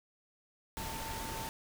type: tone in noise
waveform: sine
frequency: 896 Hz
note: A5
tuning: 31 cents sharp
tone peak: -43 dBFS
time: 0.77-1.49 s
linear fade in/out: 0 ms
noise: pink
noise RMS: -41 dBFS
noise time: 0.77-1.49 s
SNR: -5 dB
effects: none